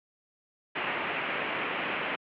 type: low-pass noise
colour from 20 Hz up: white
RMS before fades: -32 dBFS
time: 0.75-2.16 s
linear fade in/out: 10 ms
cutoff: 2800 Hz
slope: 48 dB/octave
effects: high-pass 200 Hz 12 dB/octave